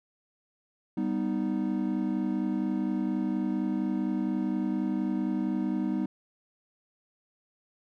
triangle chord, G augmented, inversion none, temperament equal, 196 / 246.9 / 311.1 Hz, G3 / B3 / D#4, 0 / 0 / 0 cents, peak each -29 dBFS, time 0.97-6.06 s, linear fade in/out 5 ms, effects none

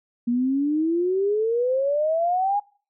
sine exponential sweep, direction up, 234.8 to 830.6 Hz, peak -19 dBFS, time 0.27-2.6 s, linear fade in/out 10 ms, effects noise-tail reverb RT60 0.4 s tail -24 dB re dry

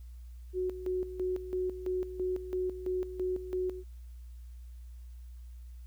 sine tone with tremolo, 368.1 Hz, F#4, 9 cents flat, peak -29 dBFS, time 0.53-3.84 s, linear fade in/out 50 ms, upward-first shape square, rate 3 Hz, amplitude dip 70%, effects added 60 Hz sine -44 dBFS peak until 5.86 s + white hiss -70 dBFS RMS until 5.86 s

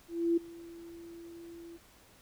sine tone with ADSR envelope, 337.6 Hz, E4, 41 cents sharp, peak -23 dBFS, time 0.08-1.78 s, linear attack 290 ms, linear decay 10 ms, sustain -22 dB, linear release 24 ms, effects pink hiss -60 dBFS RMS until 2.21 s

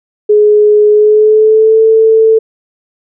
sine tone with pitch glide, 420 to 443.7 Hz, G#4 to A4, +19 to +14 cents, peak -3 dBFS, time 0.29-2.39 s, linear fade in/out 10 ms, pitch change +95 cents, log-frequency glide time 0.9-1.81 s, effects none

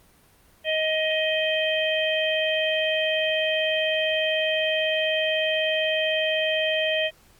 harmonic tone, 628 Hz, D#5, 16 cents sharp, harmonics 1 / 3 / 4 / 5, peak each -24 / -29 / -29 / -27 dBFS, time 0.64-7.11 s, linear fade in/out 50 ms, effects pink hiss -57 dBFS RMS until 7.39 s + Opus 32 kbps

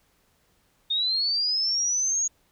sine linear sweep, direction up, 3650 to 6700 Hz, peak -22 dBFS, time 0.9-2.28 s, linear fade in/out 10 ms, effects pink hiss -66 dBFS RMS until 2.51 s

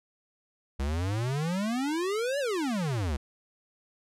square exponential two-way sweep, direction up then down, 65.3 to 587.3 to 65.3 Hz, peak -28 dBFS, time 0.79-3.17 s, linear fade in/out 10 ms, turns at 2.39 s, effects low-pass 10000 Hz 12 dB/octave

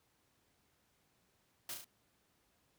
white noise with echo, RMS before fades -43 dBFS, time 1.69-1.74 s, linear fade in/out 2 ms, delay 35 ms, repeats 3, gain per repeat -4 dB, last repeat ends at 1.845 s, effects pink hiss -75 dBFS RMS until 2.78 s + high-pass 60 Hz 12 dB/octave

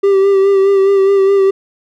triangle tone with vibrato, 392 Hz, G4, in tune, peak -5 dBFS, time 0.03-1.51 s, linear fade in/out 10 ms, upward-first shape sine, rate 4.8 Hz, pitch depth 30 cents each way, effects none

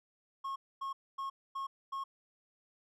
triangle tone bursts, 1087 Hz, C#6, 34 cents flat, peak -34 dBFS, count 5, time 0.44-2.04 s, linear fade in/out 10 ms, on 120 ms, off 250 ms, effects none

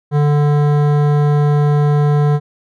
sine tone with hard clipping, 146.83 Hz, D3, in tune, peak -12 dBFS, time 0.11-2.4 s, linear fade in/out 50 ms, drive 15 dB, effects none

